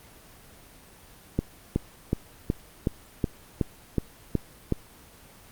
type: click train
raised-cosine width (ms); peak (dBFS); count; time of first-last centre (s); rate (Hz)
3; -10; 10; 1.39-4.723; 2.7
effects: pink hiss -51 dBFS RMS until 5.51 s + Opus 24 kbps